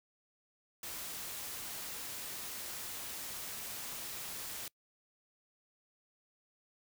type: noise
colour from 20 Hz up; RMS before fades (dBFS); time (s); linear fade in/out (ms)
white; -43; 0.83-4.68; 2
effects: noise-tail reverb RT60 0.1 s tail -24 dB re dry